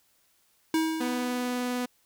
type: tone with exponential decay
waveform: square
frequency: 320 Hz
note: D#4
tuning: 49 cents sharp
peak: -22 dBFS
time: 0.74-1.85 s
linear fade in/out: 2 ms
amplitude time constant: 240 ms
type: tone with vibrato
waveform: sawtooth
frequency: 247.5 Hz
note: B3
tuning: 4 cents sharp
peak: -24 dBFS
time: 1-1.86 s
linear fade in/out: 10 ms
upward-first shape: square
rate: 20 Hz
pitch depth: 8 cents each way
effects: white hiss -67 dBFS RMS until 2.05 s